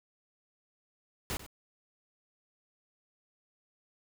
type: noise with echo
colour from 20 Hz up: pink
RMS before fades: -35 dBFS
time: 1.3-1.37 s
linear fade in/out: 0 ms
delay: 94 ms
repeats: 1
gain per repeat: -14 dB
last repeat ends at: 1.464 s
effects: none